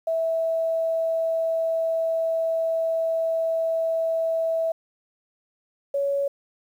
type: tone pair in turn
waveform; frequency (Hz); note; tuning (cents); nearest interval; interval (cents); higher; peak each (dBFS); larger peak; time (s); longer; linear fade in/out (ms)
sine; 654 / 560.1; E5 / C#5; -14 / +18; minor third; 268; first; -21; neither; 0.07-4.72 / 5.94-6.28; first; 5
effects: 9-bit